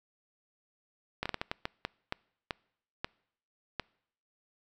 slowing click train, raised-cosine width 0.3 ms, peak -16 dBFS, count 12, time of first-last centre 1.23-3.797 s, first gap 26 ms, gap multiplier 1.4, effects noise-tail reverb RT60 0.7 s tail -26 dB re dry

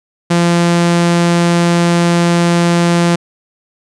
sawtooth tone, 171.8 Hz, F3, 28 cents flat, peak -5 dBFS, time 0.3-3.16 s, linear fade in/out 10 ms, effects resampled to 22050 Hz

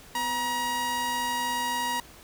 sawtooth tone pair together, 252.1 / 951.8 Hz, B3 / A#5, +36 / +36 cents, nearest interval octave + major seventh, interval 2300 cents, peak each -35 / -23 dBFS, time 0.15-2 s, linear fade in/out 2 ms, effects pink hiss -50 dBFS RMS until 2.23 s

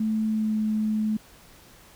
sine tone with pitch glide, 218.2 to 215.6 Hz, A3 to A3, -14 to -35 cents, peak -22 dBFS, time 0-1.17 s, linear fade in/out 5 ms, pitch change -21 cents, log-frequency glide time 0.27-0.58 s, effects pink hiss -52 dBFS RMS until 1.95 s

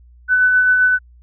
sine tone with tremolo, 1500 Hz, F#6, 23 cents sharp, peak -9 dBFS, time 0.28-0.99 s, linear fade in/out 50 ms, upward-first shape sine, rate 7.6 Hz, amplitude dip 30%, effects added 60 Hz sine -43 dBFS peak until 1.22 s

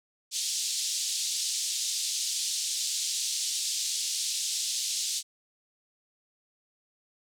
white band-pass noise, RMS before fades -31 dBFS, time 0.31-5.23 s, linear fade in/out 50 ms, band 3500 to 8000 Hz, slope 24 dB/octave, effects none

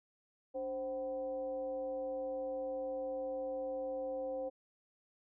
sine tone with frequency modulation, 525 Hz, C5, 6 cents sharp, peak -36 dBFS, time 0.54-4.5 s, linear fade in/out 20 ms, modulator 236 Hz, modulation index 0.54, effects none

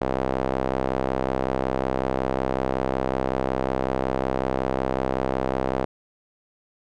sawtooth tone with band-pass filter, 65.41 Hz, C2, in tune, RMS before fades -25 dBFS, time 0.01-5.85 s, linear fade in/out 5 ms, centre 600 Hz, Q 1.2, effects none

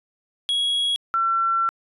triangle / sine tone pair in turn, 3322 / 1349.9 Hz, G#7 / E6, 0 / +41 cents, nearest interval octave + major third, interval 1559 cents, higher first, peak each -18 dBFS, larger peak neither, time 0.49-0.96 / 1.14-1.69 s, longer second, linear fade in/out 0 ms, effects resampled to 32000 Hz

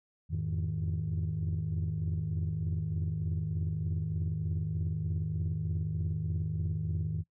sine tone cluster, 86 / 89.3 / 106.1 / 157 Hz, F2 / F2 / G#2 / D#3, -26 / +39 / +38 / +16 cents, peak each -34 / -38 / -35 / -32 dBFS, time 0.29-7.24 s, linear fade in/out 50 ms, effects noise-tail reverb RT60 0.1 s tail -22 dB re dry + tanh soft clip ceiling -25 dBFS

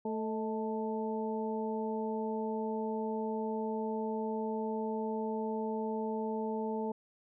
harmonic tone with a mistuned harmonic, 220 Hz, A3, in tune, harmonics 1 / 2 / 3 / 4, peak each -36 / -36 / -44 / -40 dBFS, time 0.05-6.92 s, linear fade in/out 5 ms, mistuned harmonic 3, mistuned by -60 cents, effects none

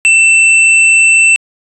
square tone, 2674 Hz, E7, 24 cents sharp, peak -5 dBFS, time 0.05-1.36 s, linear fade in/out 0 ms, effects resampled to 24000 Hz

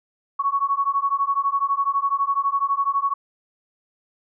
sine beating tone pair, 1107 / 1119 Hz, C#6 / C#6, -3 / +16 cents, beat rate 12 Hz, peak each -22 / -22 dBFS, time 0.39-3.14 s, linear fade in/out 10 ms, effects none

